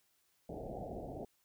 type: low-pass noise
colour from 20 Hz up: white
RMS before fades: -44 dBFS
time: 0.49-1.25 s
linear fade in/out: 5 ms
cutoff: 770 Hz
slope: 96 dB/octave
effects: white hiss -75 dBFS RMS until 1.44 s